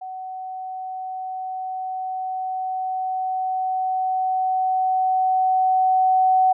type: tone with level ramp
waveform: sine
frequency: 750 Hz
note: F#5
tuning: 23 cents sharp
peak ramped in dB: -30 to -13 dBFS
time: 0.01-6.53 s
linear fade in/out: 10 ms
effects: none